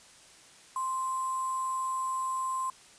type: tone with sample-and-hold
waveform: sine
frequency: 1046.5 Hz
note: C6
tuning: in tune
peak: -29 dBFS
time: 0.76-2.7 s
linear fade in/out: 2 ms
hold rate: 8820 Hz
effects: white hiss -55 dBFS RMS until 2.98 s + resampled to 22050 Hz